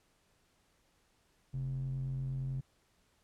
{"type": "tone with band-pass filter", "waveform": "square", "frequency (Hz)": 44.61, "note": "F1", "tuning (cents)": 38, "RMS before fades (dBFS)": -37, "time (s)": [1.53, 2.61], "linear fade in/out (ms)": 10, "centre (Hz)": 130, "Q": 4.8, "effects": ["pink hiss -72 dBFS RMS until 3.23 s", "low-pass 11000 Hz 12 dB/octave"]}